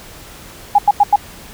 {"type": "tone bursts", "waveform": "sine", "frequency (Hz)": 819, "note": "G#5", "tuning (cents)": -24, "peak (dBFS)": -5, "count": 4, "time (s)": [0.75, 1.16], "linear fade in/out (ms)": 5, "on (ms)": 35, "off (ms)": 90, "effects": ["pink hiss -37 dBFS RMS until 1.53 s"]}